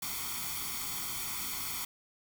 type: noise with comb filter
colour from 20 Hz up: white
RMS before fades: -37 dBFS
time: 0.02-1.85 s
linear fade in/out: 5 ms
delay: 0.89 ms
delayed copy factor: +0.8
effects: none